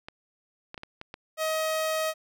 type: clicks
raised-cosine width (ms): 0.3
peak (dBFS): -23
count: 6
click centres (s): 0.085 / 0.744 / 0.778 / 0.834 / 1.014 / 1.141
type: tone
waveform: sawtooth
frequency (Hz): 632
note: D#5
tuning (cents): +27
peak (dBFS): -22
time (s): 1.37-2.14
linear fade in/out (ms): 50
effects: none